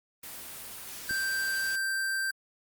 white noise, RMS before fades -42 dBFS, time 0.23-1.76 s, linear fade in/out 5 ms
square tone, 1568 Hz, G6, in tune, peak -29 dBFS, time 1.09-2.31 s, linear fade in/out 5 ms
click, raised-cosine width 3 ms, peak -30 dBFS, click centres 1.109 s
effects Opus 24 kbps

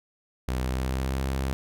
sawtooth tone with pitch glide, 63.6 to 66.65 Hz, C2 to C2, -48 to +33 cents, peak -22 dBFS, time 0.48-1.53 s, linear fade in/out 0 ms, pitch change +81 cents, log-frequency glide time 0.61-1.21 s, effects none

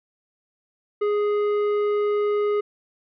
sine tone with tanh clipping, 415 Hz, G#4, 1 cent flat, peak -21 dBFS, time 1.01-2.61 s, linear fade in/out 10 ms, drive 10 dB, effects none

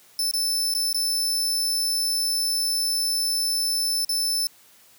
sawtooth tone with dropouts, 5280 Hz, E8, 2 cents sharp, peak -19 dBFS, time 0.19-4.47 s, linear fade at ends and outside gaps 1 ms, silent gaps 0.312-0.337 / 0.739-0.749 / 0.929-0.945 / 4.048-4.092 s, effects white hiss -54 dBFS RMS until 4.98 s + high-pass 80 Hz 12 dB/octave

